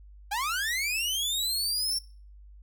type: linear sweep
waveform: sawtooth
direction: up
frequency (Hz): 772 to 5490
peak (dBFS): -24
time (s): 0.31-1.99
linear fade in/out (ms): 10
effects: noise-tail reverb RT60 0.4 s tail -21 dB re dry + added 50 Hz sine -47 dBFS peak until 2.62 s